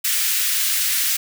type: high-pass noise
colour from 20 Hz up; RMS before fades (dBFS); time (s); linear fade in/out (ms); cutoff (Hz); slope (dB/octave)
white; -20; 0.04-1.17; 10; 1600; 24
effects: none